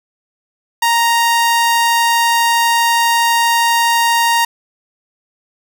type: tone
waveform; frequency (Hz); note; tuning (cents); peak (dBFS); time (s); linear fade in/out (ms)
sawtooth; 932.3; A#5; 0; -7; 0.82-4.45; 5
effects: none